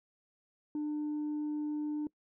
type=tone; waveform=sine; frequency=299.4 Hz; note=D4; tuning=33 cents sharp; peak=-30 dBFS; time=0.75-2.07 s; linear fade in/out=2 ms; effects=noise-tail reverb RT60 0.1 s tail -24 dB re dry + tanh soft clip ceiling -31 dBFS